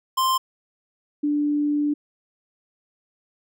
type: tone pair in turn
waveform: square / sine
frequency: 1046.5 / 293.7 Hz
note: C6 / D4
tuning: 0 / 0 cents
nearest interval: octave + minor seventh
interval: 2200 cents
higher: first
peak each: -19 dBFS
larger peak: neither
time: 0.17-0.38 / 1.23-1.94 s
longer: second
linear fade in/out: 10 ms
effects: none